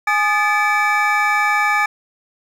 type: tone cluster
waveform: triangle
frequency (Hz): 832 / 1227 / 1734 / 2306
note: G#5 / D#6 / A6 / D7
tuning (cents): +3 / -25 / -26 / -32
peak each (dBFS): -18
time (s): 0.07-1.86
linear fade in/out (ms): 5
effects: none